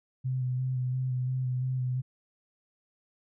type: tone with vibrato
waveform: sine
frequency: 127.9 Hz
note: C3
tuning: 39 cents flat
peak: -27 dBFS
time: 0.24-2.02 s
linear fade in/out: 20 ms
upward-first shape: square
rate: 2.9 Hz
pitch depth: 19 cents each way
effects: none